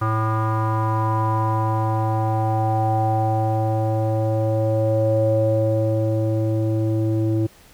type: tone with low-pass filter sweep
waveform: square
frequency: 110 Hz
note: A2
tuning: in tune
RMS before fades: -20 dBFS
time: 0.01-7.47 s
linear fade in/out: 10 ms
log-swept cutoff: 1200 to 400 Hz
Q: 6.8
effects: pink hiss -50 dBFS RMS until 7.73 s